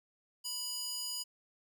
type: tone with high-pass filter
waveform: square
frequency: 984 Hz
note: B5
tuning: 7 cents flat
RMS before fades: -39 dBFS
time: 0.44-1.24 s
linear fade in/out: 20 ms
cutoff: 4900 Hz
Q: 1.7
effects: none